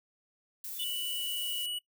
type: noise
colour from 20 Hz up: violet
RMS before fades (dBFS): -40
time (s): 0.64-1.66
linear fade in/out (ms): 2
type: tone with exponential growth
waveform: sine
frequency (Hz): 3520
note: A7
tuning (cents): 0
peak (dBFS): -34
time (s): 0.71-0.84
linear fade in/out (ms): 5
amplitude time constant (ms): 28
type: tone with pitch glide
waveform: square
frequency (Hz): 2960 to 2936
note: F#7 to F#7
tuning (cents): 0 to -14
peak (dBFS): -34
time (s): 0.79-1.79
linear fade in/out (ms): 10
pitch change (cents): -14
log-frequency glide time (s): 0.96-1.66
effects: noise-tail reverb RT60 0.1 s tail -20 dB re dry